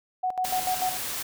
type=tone with tremolo; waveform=sine; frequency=740 Hz; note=F#5; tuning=in tune; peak=-23 dBFS; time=0.23-0.97 s; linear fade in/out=10 ms; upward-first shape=square; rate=6.8 Hz; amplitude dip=75%
type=noise; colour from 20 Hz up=white; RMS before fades=-32 dBFS; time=0.44-1.23 s; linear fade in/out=10 ms
effects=none